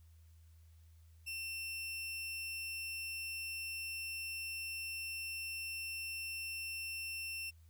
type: tone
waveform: sawtooth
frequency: 2700 Hz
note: E7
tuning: 41 cents sharp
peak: -37 dBFS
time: 1.26-7.51 s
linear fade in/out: 20 ms
effects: added 81 Hz sine -58 dBFS peak until 7.69 s + white hiss -75 dBFS RMS until 7.69 s